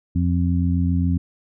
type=harmonic tone; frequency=87.31 Hz; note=F2; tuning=in tune; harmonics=1 / 2 / 3; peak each=-19 / -22 / -24 dBFS; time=0.15-1.18 s; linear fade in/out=10 ms; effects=none